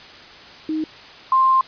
sine tone pair in turn, 312.7 / 1051.8 Hz, D#4 / C6, +9 / +9 cents, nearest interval octave + major sixth, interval 2100 cents, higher second, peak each -20 / -12 dBFS, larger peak second, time 0.69-0.84 / 1.32-1.61 s, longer second, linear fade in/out 2 ms, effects white hiss -41 dBFS RMS until 1.67 s + resampled to 11025 Hz

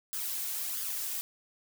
blue noise with flanger, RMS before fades -35 dBFS, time 0.13-1.21 s, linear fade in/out 0 ms, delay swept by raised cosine 0.6 to 2.8 ms, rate 1.5 Hz, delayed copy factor +0.6, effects none

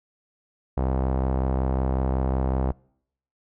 sawtooth tone with low-pass filter, 65.41 Hz, C2, in tune, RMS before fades -24 dBFS, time 0.77-2.72 s, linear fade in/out 5 ms, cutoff 810 Hz, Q 1.5, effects noise-tail reverb RT60 0.7 s tail -26 dB re dry

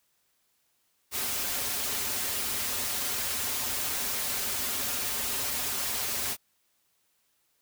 white noise with comb filter, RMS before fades -31 dBFS, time 1.11-6.37 s, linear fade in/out 50 ms, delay 6.1 ms, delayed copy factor -0.75, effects white hiss -72 dBFS RMS until 7.61 s

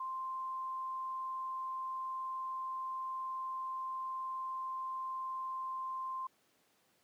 sine tone, 1046.5 Hz, C6, in tune, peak -37 dBFS, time 0-6.27 s, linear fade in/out 5 ms, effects pink hiss -72 dBFS RMS until 7.03 s + high-pass 200 Hz 12 dB/octave

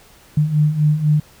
sine beating tone pair, 148.3 / 152.3 Hz, D3 / D#3, +17 / -37 cents, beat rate 4 Hz, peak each -19 / -14 dBFS, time 0.37-1.2 s, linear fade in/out 5 ms, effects pink hiss -48 dBFS RMS until 1.4 s

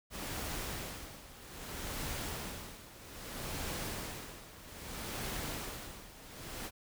pink noise with tremolo, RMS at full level -39 dBFS, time 0.1-6.71 s, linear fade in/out 50 ms, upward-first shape sine, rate 0.62 Hz, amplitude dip 80%, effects none

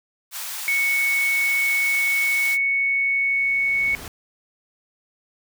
white high-pass noise, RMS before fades -31 dBFS, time 0.31-2.58 s, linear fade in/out 50 ms, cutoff 770 Hz, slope 24 dB/octave
sine tone, 2217 Hz, C#7, in tune, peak -18 dBFS, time 0.68-3.95 s, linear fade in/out 0 ms
pink noise with exponential growth, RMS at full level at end -35 dBFS, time 2.6-4.08 s, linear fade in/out 2 ms, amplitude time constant 320 ms
effects none

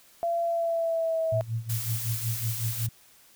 sine tone with pitch glide, 680 to 648.5 Hz, F5 to E5, -46 to -28 cents, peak -24 dBFS, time 0.23-1.41 s, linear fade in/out 0 ms, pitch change -82 cents, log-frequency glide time 0.42-1.22 s
sine tone with tremolo, 113.9 Hz, A#2, 40 cents flat, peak -25 dBFS, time 1.32-2.89 s, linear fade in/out 5 ms, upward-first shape sine, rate 5.4 Hz, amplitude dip 85%
blue noise, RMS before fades -34 dBFS, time 1.69-2.87 s, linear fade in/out 10 ms
effects white hiss -57 dBFS RMS until 3.35 s

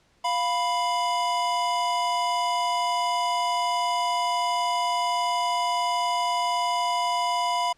square tone pair together, 699.8 / 988 Hz, F5 / B5, +3 / 0 cents, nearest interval tritone, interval 597 cents, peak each -28 / -25 dBFS, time 0.24-7.73 s, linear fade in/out 10 ms, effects pink hiss -63 dBFS RMS until 7.77 s + low-pass 7000 Hz 12 dB/octave

